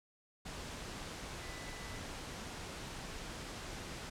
sine tone in noise, 1990 Hz, B6, 13 cents sharp, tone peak -53 dBFS, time 1.42-2 s, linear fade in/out 10 ms, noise pink, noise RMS -45 dBFS, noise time 0.45-4.1 s, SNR -11 dB, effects low-pass 8000 Hz 12 dB/octave

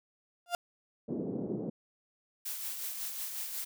35% pulse tone with exponential growth, 698.5 Hz, F5, in tune, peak -24 dBFS, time 0.46-0.55 s, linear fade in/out 1 ms, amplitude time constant 18 ms
pink band-pass noise, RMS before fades -36 dBFS, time 1.08-1.7 s, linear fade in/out 10 ms, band 170 to 450 Hz, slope 24 dB/octave
blue noise with tremolo, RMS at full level -37 dBFS, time 2.45-3.65 s, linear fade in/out 10 ms, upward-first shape sine, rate 5.5 Hz, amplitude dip 40%
effects none

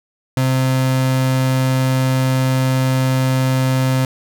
35% pulse tone, 130.6 Hz, C3, 3 cents flat, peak -12 dBFS, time 0.37-4.05 s, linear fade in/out 2 ms, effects none

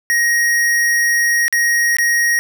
square tone with dropouts, 1881 Hz, A#6, 15 cents sharp, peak -13 dBFS, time 0.1-2.39 s, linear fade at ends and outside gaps 0 ms, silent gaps 1.481-1.526 / 1.968-1.985 s, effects none

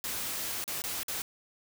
white noise with dropouts, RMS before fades -35 dBFS, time 0.04-1.22 s, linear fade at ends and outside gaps 1 ms, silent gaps 0.641-0.678 / 0.82-0.839 / 1.032-1.082 s, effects none

